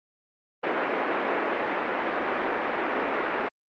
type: band-pass noise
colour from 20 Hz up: pink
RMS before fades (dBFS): -27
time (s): 0.63-3.49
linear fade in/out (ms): 10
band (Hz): 300 to 2200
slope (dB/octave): 24
effects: Opus 32 kbps